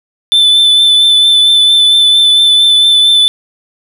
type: tone with vibrato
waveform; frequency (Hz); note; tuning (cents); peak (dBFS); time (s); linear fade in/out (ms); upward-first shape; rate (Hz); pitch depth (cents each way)
triangle; 3520; A7; 0; -3; 0.32-3.28; 0; triangle; 4.4; 22
effects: none